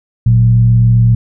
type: tone with frequency modulation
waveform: sine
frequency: 116.54 Hz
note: A#2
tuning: in tune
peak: -5 dBFS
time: 0.26-1.15 s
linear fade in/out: 5 ms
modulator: 67.6 Hz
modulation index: 0.43
effects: none